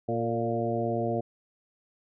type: harmonic tone with a mistuned harmonic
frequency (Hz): 116.54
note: A#2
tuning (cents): 0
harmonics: 1 / 2 / 3 / 4 / 5 / 6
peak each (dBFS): -33 / -33 / -33 / -33 / -33 / -33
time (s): 0.08-1.21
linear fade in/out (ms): 10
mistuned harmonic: 4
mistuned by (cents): -34
effects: none